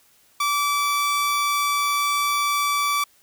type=tone; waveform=sawtooth; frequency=1157 Hz; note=D6; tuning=26 cents flat; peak=-16 dBFS; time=0.4-3.04 s; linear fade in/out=5 ms; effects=white hiss -58 dBFS RMS until 3.22 s